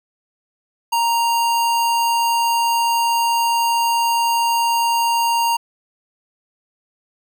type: tone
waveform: square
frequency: 932.3 Hz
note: A#5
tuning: in tune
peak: -16 dBFS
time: 0.92-5.57 s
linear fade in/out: 10 ms
effects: none